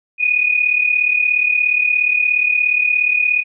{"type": "tone pair together", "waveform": "sine", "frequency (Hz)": [2464, 2501], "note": ["D#7", "D#7"], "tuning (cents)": [-17, 8], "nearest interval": "unison", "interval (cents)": 25, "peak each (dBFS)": [-14, -18], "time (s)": [0.18, 3.44], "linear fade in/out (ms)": 50, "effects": []}